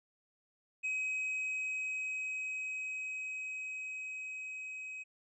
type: tone with level ramp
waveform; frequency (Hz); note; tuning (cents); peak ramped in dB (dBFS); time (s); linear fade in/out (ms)
triangle; 2535; D#7; +32; -31 to -40; 0.83-5.04; 20
effects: resampled to 22050 Hz